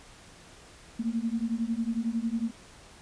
sine beating tone pair, 223.8 / 234.8 Hz, A3 / A#3, +30 / +13 cents, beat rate 11 Hz, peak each -30 dBFS, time 0.99-2.51 s, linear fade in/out 10 ms, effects pink hiss -52 dBFS RMS until 3.01 s + resampled to 22050 Hz

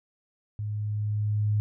sine tone with level ramp, 105.2 Hz, G#2, 23 cents sharp, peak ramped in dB -29 to -21 dBFS, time 0.59-1.6 s, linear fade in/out 0 ms, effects none

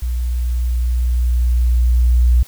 sine tone with level ramp, 60.5 Hz, B1, 35 cents flat, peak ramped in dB -17 to -8 dBFS, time 0.02-2.43 s, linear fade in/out 5 ms, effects white hiss -43 dBFS RMS until 2.47 s

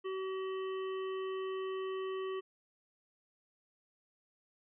harmonic tone, 380 Hz, F#4, 46 cents sharp, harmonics 1 / 3 / 5 / 7 / 8, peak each -36 / -45 / -53 / -56 / -54 dBFS, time 0.04-2.41 s, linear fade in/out 20 ms, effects none

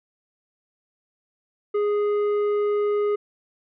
sine tone with tanh clipping, 414.1 Hz, G#4, 5 cents flat, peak -21 dBFS, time 1.74-3.16 s, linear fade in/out 10 ms, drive 8 dB, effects none

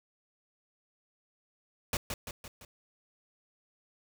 pink noise with echo, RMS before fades -31 dBFS, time 1.93-1.97 s, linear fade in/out 2 ms, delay 170 ms, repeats 4, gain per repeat -5 dB, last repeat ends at 2.65 s, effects none

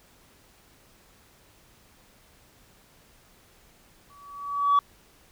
sine tone with exponential growth, 1140 Hz, C#6, 48 cents sharp, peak -13 dBFS, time 4.1-4.79 s, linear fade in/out 2 ms, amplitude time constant 150 ms, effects tanh soft clip ceiling -14 dBFS + pink hiss -58 dBFS RMS until 5.31 s

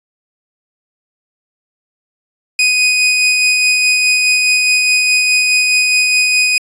sawtooth tone with tremolo, 2493 Hz, D#7, 3 cents sharp, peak -5 dBFS, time 2.59-6.58 s, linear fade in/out 2 ms, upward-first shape sine, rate 4.8 Hz, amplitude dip 25%, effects resampled to 22050 Hz

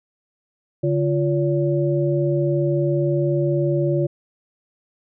sine tone cluster, 143.7 / 348.2 / 569 Hz, D3 / F4 / C#5, -37 / -5 / +45 cents, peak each -20 / -21 / -24 dBFS, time 0.83-4.07 s, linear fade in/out 10 ms, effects none

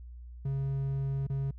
triangle tone with dropouts, 136.6 Hz, C#3, 25 cents flat, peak -27 dBFS, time 0.45-1.51 s, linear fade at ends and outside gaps 5 ms, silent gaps 1.269-1.298 s, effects added 60 Hz sine -43 dBFS peak until 1.58 s

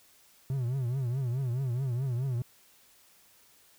triangle tone with vibrato, 127.3 Hz, C3, 47 cents flat, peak -26 dBFS, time 0.5-2.42 s, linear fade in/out 2 ms, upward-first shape triangle, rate 4.7 Hz, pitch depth 170 cents each way, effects white hiss -61 dBFS RMS until 3.78 s

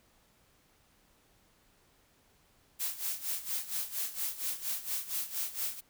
blue noise with tremolo, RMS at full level -33 dBFS, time 2.79-5.81 s, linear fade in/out 20 ms, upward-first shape sine, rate 4.3 Hz, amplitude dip 80%, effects pink hiss -67 dBFS RMS until 5.89 s

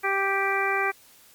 harmonic tone, 392 Hz, G4, in tune, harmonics 1 / 2 / 3 / 4 / 5 / 6, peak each -29 / -29 / -29 / -29 / -29 / -29 dBFS, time 0.03-0.92 s, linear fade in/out 20 ms, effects white hiss -54 dBFS RMS until 1.34 s + MP3 96 kbps

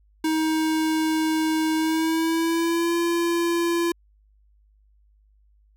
square tone with pitch glide, 316 to 340.6 Hz, D#4 to F4, +27 to -43 cents, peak -21 dBFS, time 0.24-3.92 s, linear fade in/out 5 ms, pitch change +130 cents, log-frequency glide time 1.76-2.95 s, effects added 51 Hz sine -56 dBFS peak until 5.76 s

